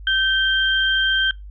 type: tone pair together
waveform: sine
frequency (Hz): 1550 / 3167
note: G6 / G7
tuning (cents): -20 / +17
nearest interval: octave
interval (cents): 1237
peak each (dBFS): -18 / -19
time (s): 0.07-1.31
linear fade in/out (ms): 2
effects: noise-tail reverb RT60 0.2 s tail -25 dB re dry + added 50 Hz sine -34 dBFS peak until 1.5 s